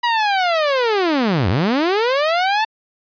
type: linear two-way sweep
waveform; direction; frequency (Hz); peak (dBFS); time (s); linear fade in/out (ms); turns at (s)
sawtooth; down then up; 973 to 81.8 to 895; -11; 0.03-2.65; 10; 1.49
effects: resampled to 11025 Hz